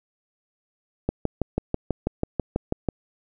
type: click train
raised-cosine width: 2 ms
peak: -9 dBFS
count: 12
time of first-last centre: 1.09-2.887 s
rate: 6.12 Hz
effects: none